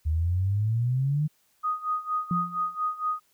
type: exponential sweep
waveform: sine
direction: up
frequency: 75.6 to 155.56 Hz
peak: -22 dBFS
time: 0.05-1.28 s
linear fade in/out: 20 ms
type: tone with tremolo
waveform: sine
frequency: 1244.5 Hz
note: D#6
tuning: in tune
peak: -23 dBFS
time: 1.63-3.2 s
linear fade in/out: 20 ms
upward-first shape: sine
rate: 4.3 Hz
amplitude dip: 85%
type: tone with exponential decay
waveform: sine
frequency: 174.5 Hz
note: F3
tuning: 1 cent flat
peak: -22 dBFS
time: 2.31-2.75 s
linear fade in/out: 2 ms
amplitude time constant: 94 ms
effects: white hiss -67 dBFS RMS until 3.33 s